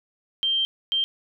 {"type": "tone bursts at uneven times", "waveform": "sine", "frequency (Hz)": 3149, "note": "G7", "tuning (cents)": 7, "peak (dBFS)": -20, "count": 2, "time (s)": [[0.43, 0.65], [0.92, 1.04]], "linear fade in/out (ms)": 0, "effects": []}